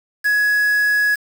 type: tone with quantisation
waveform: triangle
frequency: 1678 Hz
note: G#6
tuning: 17 cents sharp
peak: -12 dBFS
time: 0.24-1.16 s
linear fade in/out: 20 ms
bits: 5
effects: none